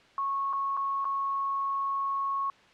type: tone with dropouts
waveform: sine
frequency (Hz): 1100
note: C#6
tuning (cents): -14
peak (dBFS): -27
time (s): 0.18-2.5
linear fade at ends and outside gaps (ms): 1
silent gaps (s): 0.529-0.533 / 0.768-0.773 / 1.045-1.052
effects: white hiss -57 dBFS RMS until 2.73 s + low-pass 3000 Hz 12 dB/octave